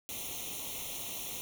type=noise with comb filter; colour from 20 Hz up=white; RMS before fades=-40 dBFS; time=0.09-1.41 s; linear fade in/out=0 ms; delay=0.31 ms; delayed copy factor=+0.9; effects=none